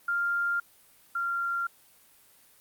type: tone pair in turn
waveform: sine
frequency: 1396.9 / 1384 Hz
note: F6 / F6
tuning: 0 / -16 cents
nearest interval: unison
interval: 16 cents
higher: first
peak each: -25 / -27 dBFS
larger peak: first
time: 0.08-0.6 / 1.15-1.67 s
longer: neither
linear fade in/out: 5 ms
effects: white hiss -59 dBFS RMS until 2.6 s + Opus 32 kbps